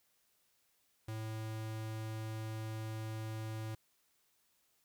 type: tone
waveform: square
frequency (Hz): 110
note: A2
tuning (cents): 0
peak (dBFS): -40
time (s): 1.08-3.75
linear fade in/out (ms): 5
effects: white hiss -75 dBFS RMS until 4.84 s